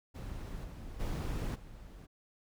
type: noise with level steps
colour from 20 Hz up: brown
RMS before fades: -42 / -46 / -35 / -50 dBFS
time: 0.14-2.07 s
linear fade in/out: 20 ms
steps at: 0.63 / 0.99 / 1.54 s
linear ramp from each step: 20 ms
effects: none